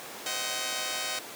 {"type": "chord", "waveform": "5% pulse", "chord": "C diminished", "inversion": "none", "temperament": "just", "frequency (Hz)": [523.3, 627.9, 753.5], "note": ["C5", "Eb5", "Gb5"], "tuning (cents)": [0, 16, 31], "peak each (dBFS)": [-26, -24, -23], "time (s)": [0.26, 1.19], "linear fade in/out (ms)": 2, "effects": ["pink hiss -41 dBFS RMS until 1.35 s", "high-pass 300 Hz 12 dB/octave"]}